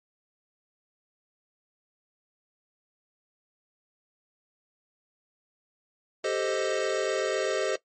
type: chord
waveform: square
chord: A half-diminished seventh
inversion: third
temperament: equal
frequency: 392 / 440 / 523.3 / 622.3 Hz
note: G4 / A4 / C5 / Eb5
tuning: 0 / 0 / 0 / 0 cents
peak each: -32 dBFS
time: 6.24-7.76 s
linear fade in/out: 5 ms
effects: noise-tail reverb RT60 0.1 s tail -17 dB re dry + MP3 32 kbps